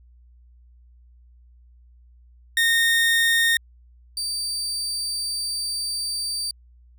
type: tone pair in turn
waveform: 30% pulse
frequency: 1842 / 4642 Hz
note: A#6 / D8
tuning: -21 / -21 cents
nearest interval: octave + major third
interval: 1600 cents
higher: second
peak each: -14 / -22 dBFS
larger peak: first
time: 2.57-3.57 / 4.17-6.51 s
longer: second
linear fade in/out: 2 ms
effects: added 60 Hz sine -49 dBFS peak until 6.98 s